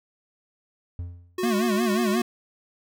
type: tone with exponential decay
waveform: triangle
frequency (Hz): 87.31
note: F2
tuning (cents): 0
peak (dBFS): -25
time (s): 0.99-1.45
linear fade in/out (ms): 0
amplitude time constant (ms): 99
type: tone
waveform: square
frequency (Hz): 365.6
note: F#4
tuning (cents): -21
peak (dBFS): -26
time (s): 1.38-2.22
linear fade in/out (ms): 5
type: tone with vibrato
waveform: square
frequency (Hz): 220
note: A3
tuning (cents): 0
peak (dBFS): -23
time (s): 1.43-2.22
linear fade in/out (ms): 5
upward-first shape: sine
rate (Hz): 5.6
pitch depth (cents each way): 150
effects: none